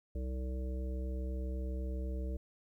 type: harmonic tone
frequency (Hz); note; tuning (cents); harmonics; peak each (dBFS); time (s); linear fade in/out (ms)
64; C2; -38; 1 / 3 / 5 / 7 / 9; -35 / -47 / -48 / -49 / -51; 0.15-2.37; 5
effects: 12-bit